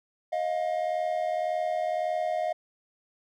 triangle tone pair together, 628.2 / 710 Hz, D#5 / F5, +16 / +28 cents, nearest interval major second, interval 212 cents, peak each -27 dBFS, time 0.32-2.53 s, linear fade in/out 10 ms, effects none

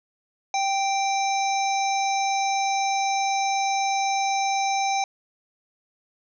harmonic tone with a mistuned harmonic, 784 Hz, G5, in tune, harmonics 1 / 3 / 5 / 7 / 8, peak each -22 / -30 / -35 / -36 / -33 dBFS, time 0.54-5.04 s, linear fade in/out 2 ms, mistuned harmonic 7, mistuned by -38 cents, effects none

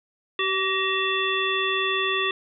harmonic tone with a mistuned harmonic, 384.1 Hz, G4, 35 cents flat, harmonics 1 / 3 / 5 / 7 / 9, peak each -28 / -28 / -28 / -28 / -28 dBFS, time 0.39-2.31 s, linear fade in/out 2 ms, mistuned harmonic 5, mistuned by -39 cents, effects none

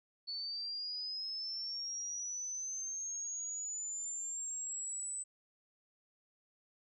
sine linear sweep, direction up, 4435 to 8040 Hz, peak -38 dBFS, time 0.27-5.24 s, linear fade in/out 20 ms, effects none

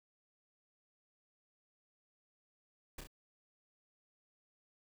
pink noise with echo, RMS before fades -45 dBFS, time 2.98-3.01 s, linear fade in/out 5 ms, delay 31 ms, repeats 2, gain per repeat -4 dB, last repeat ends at 3.072 s, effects none

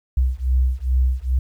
sine beating tone pair, 62.7 / 65.1 Hz, B1 / C2, +27 / -8 cents, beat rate 2.4 Hz, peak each -19 dBFS, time 0.17-1.39 s, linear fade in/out 5 ms, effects 9-bit

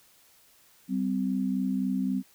sine tone pair together, 193.82 / 257.6 Hz, G3 / C4, -19 / -27 cents, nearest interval perfect fourth, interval 492 cents, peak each -28 dBFS, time 0.88-2.23 s, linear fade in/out 50 ms, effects white hiss -60 dBFS RMS until 2.34 s

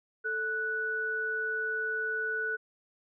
sine tone pair together, 440 / 1480 Hz, A4 / F#6, 0 / 0 cents, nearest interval octave + major sixth, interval 2100 cents, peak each -37 / -30 dBFS, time 0.24-2.57 s, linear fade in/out 20 ms, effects none

